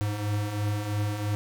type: beating tone pair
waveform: square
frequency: 101.7 / 104.7 Hz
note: G#2 / G#2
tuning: -36 / +15 cents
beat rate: 3 Hz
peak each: -35 / -28 dBFS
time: 0.01-1.35 s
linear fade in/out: 0 ms
effects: none